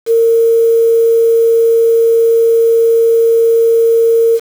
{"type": "tone with quantisation", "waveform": "sine", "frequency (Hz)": 458.4, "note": "A#4", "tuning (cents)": -29, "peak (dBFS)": -6, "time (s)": [0.06, 4.4], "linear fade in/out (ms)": 50, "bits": 5, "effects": []}